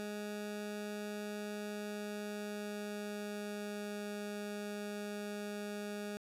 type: tone with pitch glide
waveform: 20% pulse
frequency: 208.2 to 206.6 Hz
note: G#3 to G#3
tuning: +5 to -9 cents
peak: -35 dBFS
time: 0-6.17 s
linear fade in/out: 0 ms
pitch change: -14 cents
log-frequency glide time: 1.6-4.06 s
effects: resampled to 32000 Hz